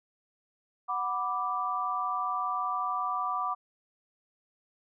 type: chord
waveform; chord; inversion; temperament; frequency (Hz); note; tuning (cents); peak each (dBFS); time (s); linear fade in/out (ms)
sine; B minor; second; equal; 740 / 987.8 / 1174.7; F#5 / B5 / D6; 0 / 0 / 0; -35 / -35 / -30; 0.88-3.55; 20
effects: none